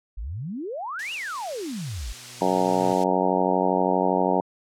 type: exponential two-way sweep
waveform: sine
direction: up then down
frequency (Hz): 45.39 to 2932 to 45.39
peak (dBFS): -29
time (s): 0.17-2.13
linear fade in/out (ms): 10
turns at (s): 1.13
type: noise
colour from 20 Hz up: blue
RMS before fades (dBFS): -33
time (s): 0.99-3.04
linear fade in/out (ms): 2
type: tone with exponential growth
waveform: sawtooth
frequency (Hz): 122.7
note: B2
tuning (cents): -11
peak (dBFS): -29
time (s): 1.41-2.93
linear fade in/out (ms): 5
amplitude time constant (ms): 330
type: harmonic tone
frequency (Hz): 92.5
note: F#2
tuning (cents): 0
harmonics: 2 / 3 / 4 / 5 / 6 / 7 / 8 / 9 / 10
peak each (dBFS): -28 / -28 / -28 / -28 / -28 / -28 / -28 / -28 / -28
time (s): 2.41-4.41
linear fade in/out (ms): 5
effects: low-pass 6000 Hz 12 dB/octave